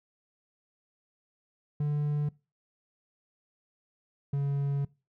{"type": "tone pair in turn", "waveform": "triangle", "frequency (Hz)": [147.4, 140.58], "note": ["D3", "C#3"], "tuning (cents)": [7, 25], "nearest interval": "minor second", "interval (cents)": 82, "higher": "first", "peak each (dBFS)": -24, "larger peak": "neither", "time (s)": [[1.8, 2.29], [4.33, 4.85]], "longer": "second", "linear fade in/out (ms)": 5, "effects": ["noise-tail reverb RT60 0.3 s tail -23 dB re dry"]}